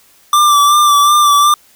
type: tone with vibrato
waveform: square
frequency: 1174.7 Hz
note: D6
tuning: in tune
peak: -7 dBFS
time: 0.33-1.54 s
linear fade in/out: 2 ms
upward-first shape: sine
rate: 2.7 Hz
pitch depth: 33 cents each way
effects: white hiss -48 dBFS RMS until 1.75 s